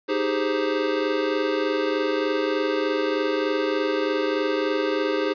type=chord; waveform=square; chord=Ab major seventh; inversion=second; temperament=equal; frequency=311.1 / 392 / 415.3 / 523.3 Hz; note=Eb4 / G4 / Ab4 / C5; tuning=0 / 0 / 0 / 0 cents; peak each=-28 dBFS; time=0.08-5.34 s; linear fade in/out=20 ms; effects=resampled to 11025 Hz + 9-bit